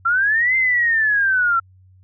sine linear two-way sweep, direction up then down, 1338 to 2093 to 1338 Hz, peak -14 dBFS, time 0.05-1.6 s, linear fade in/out 10 ms, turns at 0.56 s, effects added 93 Hz sine -47 dBFS peak until 2.03 s

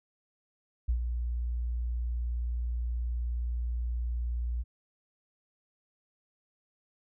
sine tone with ADSR envelope, 59.5 Hz, A#1, 36 cents sharp, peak -23 dBFS, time 0.88-4.64 s, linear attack 13 ms, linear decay 88 ms, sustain -6 dB, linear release 31 ms, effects none

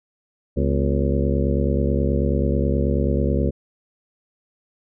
harmonic tone with a mistuned harmonic, 69.3 Hz, C#2, in tune, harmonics 1 / 2 / 3 / 4 / 5 / 6 / 7 / 8, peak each -21 / -24 / -26 / -27 / -28 / -29 / -29 / -30 dBFS, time 0.56-3.51 s, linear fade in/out 20 ms, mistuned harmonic 4, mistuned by -150 cents, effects none

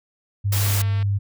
sine tone, 100.3 Hz, G2, 40 cents sharp, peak -18 dBFS, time 0.44-1.19 s, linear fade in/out 20 ms
white noise, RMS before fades -26 dBFS, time 0.52-0.82 s, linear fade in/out 5 ms
click train, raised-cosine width 0.3 ms, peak -23 dBFS, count 93, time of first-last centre 0.62-1.027 s, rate 226 Hz
effects none

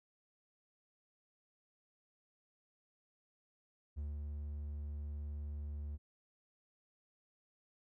triangle tone with ADSR envelope, 73.42 Hz, D2, in tune, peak -36 dBFS, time 3.96-5.98 s, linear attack 24 ms, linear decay 180 ms, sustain -2 dB, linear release 33 ms, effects none

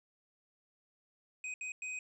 square tone bursts at uneven times, 2509 Hz, D#7, 14 cents sharp, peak -39 dBFS, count 3, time 1.44-1.54 / 1.61-1.72 / 1.82-1.99 s, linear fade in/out 2 ms, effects resampled to 22050 Hz

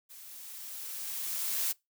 blue noise with level ramp, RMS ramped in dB -50 to -30 dBFS, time 0.09-1.73 s, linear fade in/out 20 ms, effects noise-tail reverb RT60 0.2 s tail -24 dB re dry

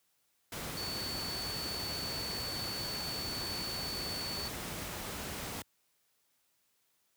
sine tone in noise, 4471 Hz, C#8, 14 cents sharp, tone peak -38 dBFS, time 0.77-4.48 s, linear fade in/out 2 ms, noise pink, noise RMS -40 dBFS, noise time 0.52-5.62 s, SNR -1 dB, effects white hiss -75 dBFS RMS until 7.16 s + high-pass 60 Hz 12 dB/octave

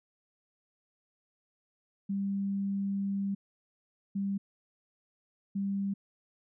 sine tone bursts at uneven times, 197.7 Hz, G3, 15 cents sharp, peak -29 dBFS, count 3, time 2.09-3.35 / 4.15-4.38 / 5.55-5.94 s, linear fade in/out 10 ms, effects none

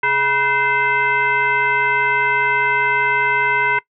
sine tone with frequency modulation, 1522 Hz, F#6, 48 cents sharp, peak -14 dBFS, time 0.03-3.79 s, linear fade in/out 5 ms, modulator 551 Hz, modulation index 1.5, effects noise-tail reverb RT60 0.1 s tail -21 dB re dry

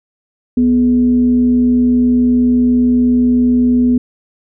sine tone with frequency modulation, 246.9 Hz, B3, in tune, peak -8 dBFS, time 0.57-3.98 s, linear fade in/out 5 ms, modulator 177 Hz, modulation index 0.28, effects none

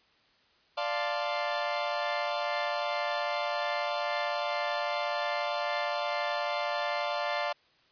sawtooth chord, D minor seventh, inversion none, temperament equal, 587.3 / 698.5 / 880 / 1046.5 Hz, D5 / F5 / A5 / C6, 0 / 0 / 0 / 0 cents, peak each -29 / -30 / -33 / -34 dBFS, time 0.77-7.53 s, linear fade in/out 10 ms, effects white hiss -65 dBFS RMS until 7.91 s + resampled to 11025 Hz

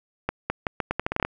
accelerating click train, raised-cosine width 0.5 ms, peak -9 dBFS, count 12, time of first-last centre 0.29-1.25 s, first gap 210 ms, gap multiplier 0.8, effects none

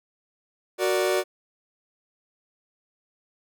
40% pulse chord, Gb augmented, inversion none, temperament equal, 370 / 466.2 / 587.3 Hz, Gb4 / Bb4 / D5, 0 / 0 / 0 cents, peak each -23 / -28 / -25 dBFS, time 0.78-1.24 s, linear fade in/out 50 ms, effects none

